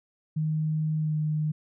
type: tone with pitch glide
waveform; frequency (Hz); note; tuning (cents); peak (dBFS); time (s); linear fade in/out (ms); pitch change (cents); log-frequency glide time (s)
sine; 155.56 to 153.33; D#3 to D#3; 0 to -25; -24; 0.36-1.52; 10; -25; 0.99-1.15
effects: none